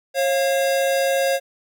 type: tone pair together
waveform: square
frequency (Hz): 542.5 / 697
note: C#5 / F5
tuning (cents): -37 / -4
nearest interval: major third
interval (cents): 433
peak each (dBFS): -19 / -25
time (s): 0.14-1.4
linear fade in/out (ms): 50
effects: none